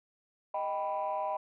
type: chord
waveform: sine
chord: Eb augmented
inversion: none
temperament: equal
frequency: 622.3 / 784 / 987.8 Hz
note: Eb5 / G5 / B5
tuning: 0 / 0 / 0 cents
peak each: -34 dBFS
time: 0.54-1.37 s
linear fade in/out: 5 ms
effects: tanh soft clip ceiling -25 dBFS